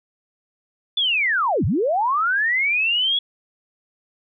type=linear two-way sweep; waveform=sine; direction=down then up; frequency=3520 to 76.2 to 3384 Hz; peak=-17 dBFS; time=0.97-3.19 s; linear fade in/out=5 ms; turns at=1.65 s; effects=none